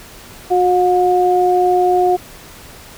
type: tone pair together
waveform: sine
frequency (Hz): 363.3 / 720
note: F#4 / F#5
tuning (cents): -32 / -47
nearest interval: octave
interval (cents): 1185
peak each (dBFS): -13 / -13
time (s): 0.5-2.17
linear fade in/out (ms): 20
effects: pink hiss -38 dBFS RMS until 2.97 s